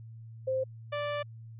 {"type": "tone pair in turn", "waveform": ["sine", "sawtooth"], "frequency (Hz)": [523.3, 585.4], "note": ["C5", "D5"], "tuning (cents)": [0, -6], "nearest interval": "major second", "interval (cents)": 194, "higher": "second", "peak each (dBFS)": -27, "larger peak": "neither", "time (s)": [[0.47, 0.64], [0.92, 1.23]], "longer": "second", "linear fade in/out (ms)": 10, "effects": ["added 113 Hz sine -44 dBFS peak until 1.59 s", "resampled to 8000 Hz"]}